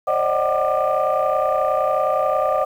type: tone cluster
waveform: sine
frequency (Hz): 538 / 595 / 626 / 747 / 1193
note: C5 / D5 / D#5 / F#5 / D6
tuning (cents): +48 / +22 / +10 / +16 / +27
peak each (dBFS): -22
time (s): 0.07-2.65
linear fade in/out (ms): 10
effects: tanh soft clip ceiling -10 dBFS + 8-bit